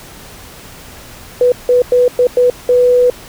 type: tone bursts at uneven times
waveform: sine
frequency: 493.9 Hz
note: B4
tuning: in tune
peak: -6 dBFS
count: 6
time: 1.41-1.52 / 1.69-1.82 / 1.92-2.08 / 2.19-2.27 / 2.37-2.5 / 2.69-3.1 s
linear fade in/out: 2 ms
effects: pink hiss -35 dBFS RMS until 3.28 s